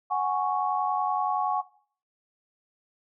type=chord; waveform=sine; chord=F# suspended second; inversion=none; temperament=equal; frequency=740 / 830.6 / 1108.7 Hz; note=F#5 / G#5 / C#6; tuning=0 / 0 / 0 cents; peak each=-28 dBFS; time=0.1-1.62 s; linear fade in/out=20 ms; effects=noise-tail reverb RT60 0.5 s tail -19 dB re dry